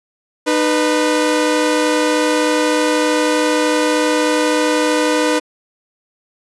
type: tone pair together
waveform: sawtooth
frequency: 305 / 493.9 Hz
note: D#4 / B4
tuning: -34 / 0 cents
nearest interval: minor sixth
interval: 834 cents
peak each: -12 dBFS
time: 0.46-5.4 s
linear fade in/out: 20 ms
effects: resampled to 24000 Hz